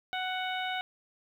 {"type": "harmonic tone", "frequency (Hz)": 742, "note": "F#5", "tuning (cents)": 5, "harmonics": [1, 2, 3, 4, 5], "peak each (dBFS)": [-34, -37, -39, -40, -41], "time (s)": [0.13, 0.81], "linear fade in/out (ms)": 0, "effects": ["10-bit"]}